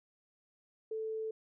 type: tone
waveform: sine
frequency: 440 Hz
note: A4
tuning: in tune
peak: -35 dBFS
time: 0.91-1.31 s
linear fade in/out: 5 ms
effects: none